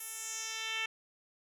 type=tone with band-pass filter sweep; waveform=10% pulse; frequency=444.3 Hz; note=A4; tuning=17 cents sharp; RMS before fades=-39 dBFS; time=0-0.86 s; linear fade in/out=5 ms; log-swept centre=12000 to 2700 Hz; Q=2.2; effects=none